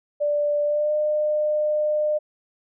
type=tone with pitch glide; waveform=sine; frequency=587.3 to 604.2 Hz; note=D5 to D5; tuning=0 to +49 cents; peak=-19 dBFS; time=0.2-2.19 s; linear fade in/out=20 ms; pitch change=+49 cents; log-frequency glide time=0.64-0.93 s; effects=none